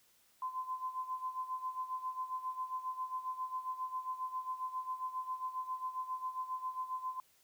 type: tone with tremolo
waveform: sine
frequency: 1027 Hz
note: C6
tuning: 33 cents flat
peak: -34 dBFS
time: 0.42-7.2 s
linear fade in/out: 2 ms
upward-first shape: sine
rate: 7.4 Hz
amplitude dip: 75%
effects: white hiss -69 dBFS RMS until 7.43 s